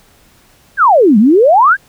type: exponential two-way sweep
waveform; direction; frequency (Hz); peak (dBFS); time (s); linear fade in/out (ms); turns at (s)
sine; down then up; 1700 to 196 to 1700; -4; 0.77-1.77; 50; 1.18
effects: pink hiss -48 dBFS RMS until 1.88 s